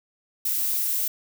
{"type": "noise", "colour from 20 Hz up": "violet", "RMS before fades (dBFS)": -25, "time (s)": [0.45, 1.08], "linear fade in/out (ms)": 5, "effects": []}